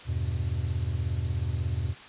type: chord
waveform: triangle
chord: E minor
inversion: none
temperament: equal with one note detuned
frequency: 81.32 / 98 / 123.47 Hz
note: E2 / G2 / B2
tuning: -23 / 0 / 0 cents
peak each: -28 / -29 / -30 dBFS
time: 0.05-1.95 s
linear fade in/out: 50 ms
effects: white hiss -46 dBFS RMS until 2.08 s + resampled to 8000 Hz